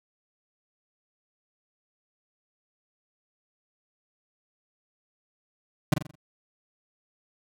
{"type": "tone with echo", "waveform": "35% pulse", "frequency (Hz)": 151.8, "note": "D#3", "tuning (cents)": -42, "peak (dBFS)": -15, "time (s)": [5.92, 5.94], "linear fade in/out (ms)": 5, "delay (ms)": 43, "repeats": 5, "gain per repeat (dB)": -7, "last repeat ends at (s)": 6.155, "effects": []}